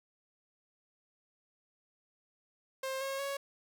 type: tone with pitch steps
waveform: sawtooth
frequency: 530 / 542.7 / 555.7 Hz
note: C5 / C#5 / C#5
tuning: +22 / -37 / +4 cents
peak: -31 dBFS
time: 2.83-3.37 s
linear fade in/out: 5 ms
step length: 180 ms
effects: none